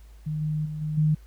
sine tone with level steps, 153.5 Hz, D#3, 23 cents flat, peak -26 / -24 / -30 / -26 / -18 dBFS, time 0.26-1.15 s, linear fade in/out 10 ms, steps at 0.41 / 0.65 / 0.81 / 0.97 s, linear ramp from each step 10 ms, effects added 53 Hz sine -45 dBFS peak until 1.26 s + pink hiss -61 dBFS RMS until 1.26 s

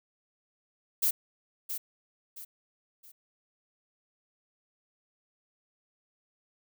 violet noise with echo, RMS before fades -26 dBFS, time 1.02-1.11 s, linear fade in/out 10 ms, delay 670 ms, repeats 3, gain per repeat -9 dB, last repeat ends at 3.12 s, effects none

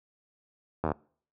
slowing click train, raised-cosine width 1 ms, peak -14 dBFS, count 7, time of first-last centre 0.84-0.918 s, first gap 12 ms, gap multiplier 1.03, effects noise-tail reverb RT60 0.5 s tail -26 dB re dry + high-pass 60 Hz 12 dB/octave

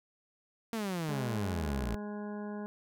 sawtooth exponential sweep, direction down, 232.8 to 53.6 Hz, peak -29 dBFS, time 0.73-1.95 s, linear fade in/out 0 ms
harmonic tone, 207.7 Hz, G#3, in tune, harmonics 1 / 2 / 3 / 4 / 5 / 7 / 8, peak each -38 / -44 / -48 / -50 / -52 / -55 / -56 dBFS, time 1.09-2.66 s, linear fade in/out 0 ms
effects none

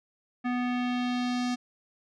square tone with low-pass filter sweep, 246.9 Hz, B3, in tune, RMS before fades -29 dBFS, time 0.44-1.56 s, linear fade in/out 20 ms, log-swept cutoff 2000 to 5800 Hz, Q 1.6, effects none

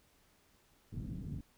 white low-pass noise, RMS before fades -42 dBFS, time 0.92-1.41 s, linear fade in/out 5 ms, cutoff 220 Hz, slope 24 dB/octave, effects pink hiss -69 dBFS RMS until 1.57 s

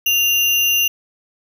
sine tone with sample-and-hold, 2794 Hz, F7, in tune, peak -13 dBFS, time 0.06-0.88 s, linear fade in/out 5 ms, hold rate 8820 Hz, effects none

